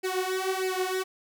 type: tone with flanger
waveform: sawtooth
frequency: 374.9 Hz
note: F#4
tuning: 23 cents sharp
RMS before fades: -29 dBFS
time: 0.03-1.04 s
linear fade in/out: 20 ms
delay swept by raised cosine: 0.41 to 4.81 ms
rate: 1.6 Hz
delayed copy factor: +0.9
effects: none